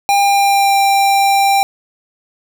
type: tone with pitch glide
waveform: square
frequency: 802 to 790.5 Hz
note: G5 to G5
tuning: +39 to +14 cents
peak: -10 dBFS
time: 0.09-1.63 s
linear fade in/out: 0 ms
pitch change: -25 cents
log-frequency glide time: 0.21-0.78 s
effects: none